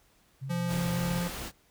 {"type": "tone with vibrato", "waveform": "sine", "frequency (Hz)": 130.81, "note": "C3", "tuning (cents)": 0, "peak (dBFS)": -34, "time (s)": [0.41, 1.21], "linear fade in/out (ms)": 20, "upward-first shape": "triangle", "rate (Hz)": 3.3, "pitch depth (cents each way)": 92}
{"type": "tone with pitch glide", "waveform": "square", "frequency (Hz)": [173.4, 174.51], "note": ["F3", "F3"], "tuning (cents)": [-12, -1], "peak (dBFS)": -30, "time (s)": [0.49, 1.29], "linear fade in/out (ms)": 20, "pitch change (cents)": 11, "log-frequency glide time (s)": [0.6, 1.01]}
{"type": "noise", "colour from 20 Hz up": "pink", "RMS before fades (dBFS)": -38, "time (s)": [0.67, 1.52], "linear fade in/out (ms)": 50}
{"effects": ["pink hiss -65 dBFS RMS until 1.7 s"]}